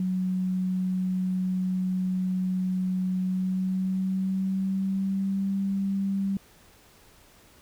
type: tone with pitch glide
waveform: sine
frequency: 185 to 195.66 Hz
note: F#3 to G3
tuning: 0 to -3 cents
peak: -24 dBFS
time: 0-6.37 s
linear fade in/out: 2 ms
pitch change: +97 cents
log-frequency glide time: 3.2-5.54 s
effects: pink hiss -56 dBFS RMS until 7.61 s